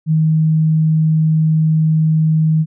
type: tone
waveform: sine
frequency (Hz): 157.7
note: D#3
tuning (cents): +24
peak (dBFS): -10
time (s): 0.06-2.66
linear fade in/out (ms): 50
effects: none